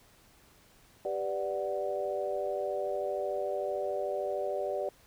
sine chord, G major seventh, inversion none, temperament equal, 392 / 493.9 / 587.3 / 740 Hz, G4 / B4 / D5 / F#5, 0 / 0 / 0 / 0 cents, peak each -36 / -38 / -33 / -39 dBFS, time 1.05-4.89 s, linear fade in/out 2 ms, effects pink hiss -61 dBFS RMS until 5.06 s

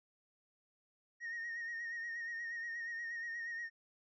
triangle tone with vibrato, 1860 Hz, A#6, 4 cents flat, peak -37 dBFS, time 1.2-3.7 s, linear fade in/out 50 ms, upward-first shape sine, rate 8.4 Hz, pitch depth 38 cents each way, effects tanh soft clip ceiling -35 dBFS + resampled to 16000 Hz

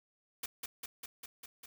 white noise with echo, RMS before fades -39 dBFS, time 0.43-0.46 s, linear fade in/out 5 ms, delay 200 ms, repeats 6, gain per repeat -2 dB, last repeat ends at 1.66 s, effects none

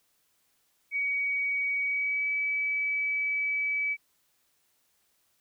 sine tone with pitch glide, 2258 to 2291 Hz, C#7 to D7, +31 to -44 cents, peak -26 dBFS, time 0.91-3.97 s, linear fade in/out 50 ms, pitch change +25 cents, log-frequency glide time 1.82-2.28 s, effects white hiss -71 dBFS RMS until 5.4 s

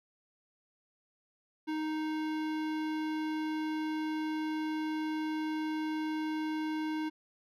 sine tone with hard clipping, 311.1 Hz, D#4, in tune, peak -34 dBFS, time 1.67-7.1 s, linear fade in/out 20 ms, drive 18 dB, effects none

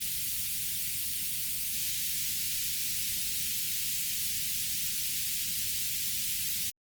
white band-stop noise, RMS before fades -32 dBFS, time 0-6.71 s, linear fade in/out 20 ms, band 200 to 2300 Hz, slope 24 dB/octave, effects Opus 24 kbps

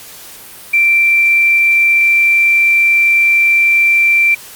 sine tone, 2350 Hz, D7, 1 cent sharp, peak -7 dBFS, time 0.73-4.35 s, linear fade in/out 10 ms, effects white hiss -34 dBFS RMS until 4.55 s + Opus 48 kbps

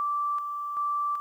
sine tone with tremolo, 1168 Hz, D6, 10 cents flat, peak -25 dBFS, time 0-1.2 s, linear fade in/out 0 ms, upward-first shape square, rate 1.3 Hz, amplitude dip 45%, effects 10-bit

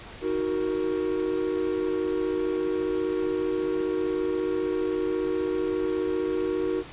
triangle chord, D# minor, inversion none, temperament equal with one note detuned, 315.1 / 370 / 466.2 Hz, D#4 / F#4 / A#4, +22 / 0 / 0 cents, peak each -28 / -25 / -28 dBFS, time 0.21-6.84 s, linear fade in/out 50 ms, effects pink hiss -43 dBFS RMS until 6.92 s + resampled to 8000 Hz

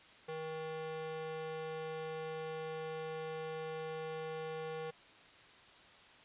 square tone with high-pass filter, 158.7 Hz, D#3, 35 cents sharp, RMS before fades -42 dBFS, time 0.28-4.91 s, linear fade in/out 10 ms, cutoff 370 Hz, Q 2.4, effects white hiss -59 dBFS RMS until 6.24 s + resampled to 8000 Hz

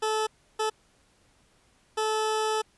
20% pulse tone bursts at uneven times, 434.6 Hz, A4, 21 cents flat, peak -20 dBFS, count 3, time 0.02-0.27 / 0.59-0.7 / 1.97-2.62 s, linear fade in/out 10 ms, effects pink hiss -64 dBFS RMS until 2.77 s + resampled to 24000 Hz

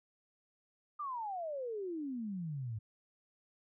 sine exponential sweep, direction down, 1223 to 103.83 Hz, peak -37 dBFS, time 0.99-2.79 s, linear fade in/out 10 ms, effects none

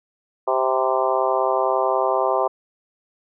harmonic tone with a mistuned harmonic, 130.81 Hz, C3, in tune, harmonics 3 / 4 / 5 / 6 / 7 / 8 / 9, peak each -25 / -24 / -23 / -25 / -27 / -25 / -29 dBFS, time 0.47-2.48 s, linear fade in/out 10 ms, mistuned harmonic 8, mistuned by -27 cents, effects none

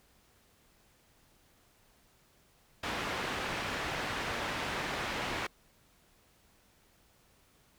white low-pass noise, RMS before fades -36 dBFS, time 2.83-5.47 s, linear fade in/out 5 ms, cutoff 2200 Hz, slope 12 dB/octave, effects pink hiss -66 dBFS RMS until 7.78 s

